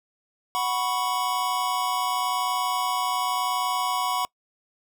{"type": "chord", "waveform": "square", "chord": "F# suspended fourth", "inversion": "none", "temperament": "equal", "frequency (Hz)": [740, 987.8, 1108.7], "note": ["F#5", "B5", "C#6"], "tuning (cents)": [0, 0, 0], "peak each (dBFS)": [-30, -28, -29], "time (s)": [0.55, 4.25], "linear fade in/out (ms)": 0, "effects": ["noise-tail reverb RT60 0.1 s tail -25 dB re dry"]}